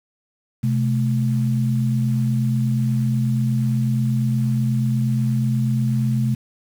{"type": "tone pair together", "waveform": "sine", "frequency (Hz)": [128.1, 216.4], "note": ["C3", "A3"], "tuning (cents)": [-36, -29], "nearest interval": "major sixth", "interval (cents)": 907, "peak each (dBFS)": [-18, -22], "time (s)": [0.63, 6.35], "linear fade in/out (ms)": 10, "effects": ["7-bit"]}